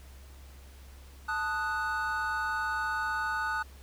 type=chord; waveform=triangle; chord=D# diminished; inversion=second; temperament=equal; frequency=880 / 1244.5 / 1480 Hz; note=A5 / D#6 / F#6; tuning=0 / 0 / 0 cents; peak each=-33 / -33 / -30 dBFS; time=1.28-3.63 s; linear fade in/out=10 ms; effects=added 67 Hz sine -48 dBFS peak until 3.82 s + pink hiss -57 dBFS RMS until 3.82 s